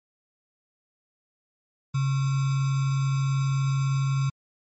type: tone with sample-and-hold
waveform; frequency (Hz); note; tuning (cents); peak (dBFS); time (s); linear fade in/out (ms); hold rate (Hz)
sine; 135.9; C#3; -34; -21; 1.94-4.3; 10; 1225
effects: MP3 32 kbps